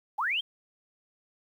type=linear sweep; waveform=sine; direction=up; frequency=740 to 3270 Hz; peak=-26 dBFS; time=0.18-0.41 s; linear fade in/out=10 ms; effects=10-bit